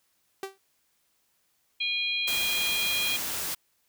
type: tone with exponential decay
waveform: sawtooth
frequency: 387.8 Hz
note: G4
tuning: 19 cents flat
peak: -26 dBFS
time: 0.43-0.58 s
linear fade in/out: 2 ms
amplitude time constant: 32 ms
type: harmonic tone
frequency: 814 Hz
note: G#5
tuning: 35 cents flat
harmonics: 3 / 4 / 5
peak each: -29 / -30 / -34 dBFS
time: 1.8-3.17 s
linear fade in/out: 10 ms
type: noise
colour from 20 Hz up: white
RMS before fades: -32 dBFS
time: 2.27-3.55 s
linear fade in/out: 10 ms
effects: white hiss -71 dBFS RMS until 3.88 s